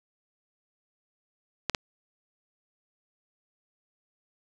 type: clicks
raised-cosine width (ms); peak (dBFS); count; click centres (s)
0.2; -8; 2; 1.697 / 1.748
effects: none